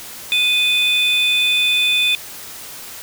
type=tone pair together; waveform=triangle; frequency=2489 / 3520 Hz; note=D#7 / A7; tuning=0 / 0 cents; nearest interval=tritone; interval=600 cents; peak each=-14 dBFS; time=0.32-2.15 s; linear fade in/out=0 ms; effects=tanh soft clip ceiling -6 dBFS + white hiss -34 dBFS RMS until 3.02 s